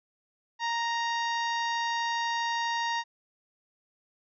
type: harmonic tone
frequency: 932.3 Hz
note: A#5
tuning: in tune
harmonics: 1 / 2 / 3 / 4 / 5 / 6 / 7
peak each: -29 / -33 / -41 / -39 / -43 / -43 / -50 dBFS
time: 0.59-3.04 s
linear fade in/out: 50 ms
effects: none